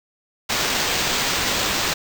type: noise with sample-and-hold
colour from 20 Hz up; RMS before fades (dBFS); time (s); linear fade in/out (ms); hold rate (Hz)
blue; -22; 0.49-1.94; 10; 11025
effects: none